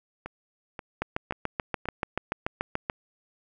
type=two click trains; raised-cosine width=0.5 ms; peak=-21 / -12 dBFS; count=4 / 14; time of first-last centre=0.26-1.856 / 1.02-2.899 s; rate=1.88 / 6.92 Hz; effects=none